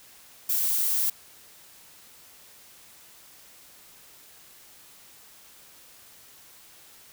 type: noise with high-pass filter sweep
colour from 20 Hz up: violet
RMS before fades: -25 dBFS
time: 0.49-1.1 s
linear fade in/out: 5 ms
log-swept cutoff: 610 to 950 Hz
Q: 2.3
effects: white hiss -52 dBFS RMS until 7.12 s